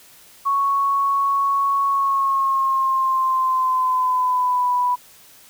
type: tone with pitch glide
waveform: sine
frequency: 1108.7 to 987.7 Hz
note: C#6 to B5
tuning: 0 to 0 cents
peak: -16 dBFS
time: 0.45-4.96 s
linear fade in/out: 20 ms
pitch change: -200 cents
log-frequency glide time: 1.87-4.72 s
effects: white hiss -48 dBFS RMS until 5.49 s